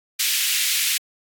pink high-pass noise, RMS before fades -21 dBFS, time 0.19-0.98 s, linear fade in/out 10 ms, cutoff 2200 Hz, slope 24 dB/octave, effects AAC 64 kbps

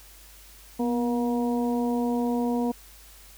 harmonic tone with a mistuned harmonic, 238.2 Hz, A#3, 38 cents sharp, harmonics 1 / 2 / 3 / 4, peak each -24 / -30 / -34 / -36 dBFS, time 0.79-2.72 s, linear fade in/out 10 ms, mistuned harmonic 1, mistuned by +36 cents, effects added 50 Hz sine -51 dBFS peak until 3.37 s + white hiss -51 dBFS RMS until 3.37 s

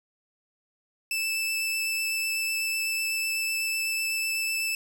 sawtooth tone with vibrato, 2637 Hz, E7, in tune, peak -23 dBFS, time 1.11-4.75 s, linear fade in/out 2 ms, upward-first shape sine, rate 8 Hz, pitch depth 8 cents each way, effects 9-bit

